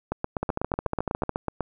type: two click trains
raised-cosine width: 1 ms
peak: -12 / -12 dBFS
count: 13 / 13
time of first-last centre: 0.12-1.607 / 0.43-1.293 s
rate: 8.07 / 13.9 Hz
effects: none